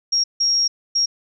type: tone bursts at uneven times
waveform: sine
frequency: 5588 Hz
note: F8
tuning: in tune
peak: -15 dBFS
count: 3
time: 0.12-0.24 / 0.4-0.68 / 0.95-1.06 s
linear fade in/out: 10 ms
effects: none